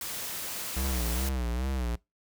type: noise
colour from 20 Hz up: white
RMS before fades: -36 dBFS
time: 0.01-1.29 s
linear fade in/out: 2 ms
type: tone with vibrato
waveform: square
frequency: 62.7 Hz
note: B1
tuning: 27 cents sharp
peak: -29 dBFS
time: 0.76-1.96 s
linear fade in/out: 10 ms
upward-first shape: sine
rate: 2.4 Hz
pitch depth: 120 cents each way
effects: noise-tail reverb RT60 0.2 s tail -23 dB re dry